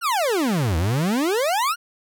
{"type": "exponential two-way sweep", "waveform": "40% pulse", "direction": "down then up", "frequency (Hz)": [1472, 77.3, 1472], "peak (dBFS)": -18, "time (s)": [0.01, 1.76], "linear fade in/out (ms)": 50, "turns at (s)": 0.77, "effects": []}